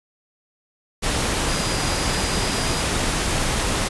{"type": "tone in noise", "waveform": "sine", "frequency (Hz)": 4894, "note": "D#8", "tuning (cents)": -29, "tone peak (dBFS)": -32, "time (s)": [1.47, 2.83], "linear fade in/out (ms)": 20, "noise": "pink", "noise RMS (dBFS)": -22, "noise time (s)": [1.02, 3.89], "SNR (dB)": -13, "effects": ["resampled to 24000 Hz"]}